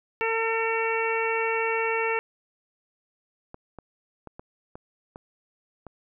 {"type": "harmonic tone", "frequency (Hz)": 451.6, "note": "A4", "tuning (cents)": 45, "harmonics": [1, 2, 3, 4, 5, 6], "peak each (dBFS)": [-27, -30, -33, -33, -31, -32], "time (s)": [0.21, 2.19], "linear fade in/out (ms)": 0}
{"type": "clicks", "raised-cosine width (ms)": 1, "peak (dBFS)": -26, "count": 7, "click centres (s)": [3.544, 3.787, 4.273, 4.395, 4.755, 5.159, 5.867]}
{"effects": []}